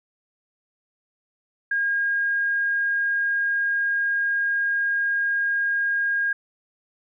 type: tone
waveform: sine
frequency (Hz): 1624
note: G#6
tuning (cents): -39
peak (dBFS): -20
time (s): 1.71-6.33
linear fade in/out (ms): 5
effects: none